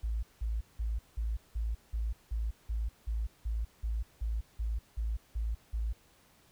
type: tone bursts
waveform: sine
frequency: 55.3 Hz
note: A1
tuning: 9 cents sharp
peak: -30 dBFS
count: 16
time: 0.03-5.93 s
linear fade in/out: 10 ms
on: 200 ms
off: 180 ms
effects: pink hiss -64 dBFS RMS until 6.51 s